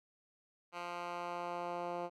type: tone with band-pass filter sweep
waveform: 10% pulse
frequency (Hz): 174.61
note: F3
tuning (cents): 0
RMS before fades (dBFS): -41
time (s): 0.72-2.1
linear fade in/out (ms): 50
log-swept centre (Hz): 1600 to 590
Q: 0.93
effects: none